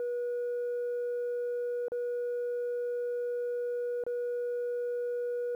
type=tone with dropouts; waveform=sine; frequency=484.3 Hz; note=B4; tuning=34 cents flat; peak=-28 dBFS; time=0-5.55 s; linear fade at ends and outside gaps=1 ms; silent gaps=1.883-1.919 / 4.038-4.065 s; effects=tanh soft clip ceiling -29 dBFS + 11-bit